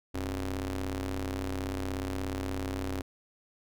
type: ring-modulated tone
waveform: sawtooth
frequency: 97.1 Hz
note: G2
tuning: 16 cents flat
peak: -25 dBFS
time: 0.14-3.02 s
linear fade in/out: 10 ms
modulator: 176 Hz
effects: none